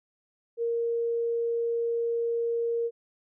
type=tone; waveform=sine; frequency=466.2 Hz; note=A#4; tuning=in tune; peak=-25 dBFS; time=0.57-2.91 s; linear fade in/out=50 ms; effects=none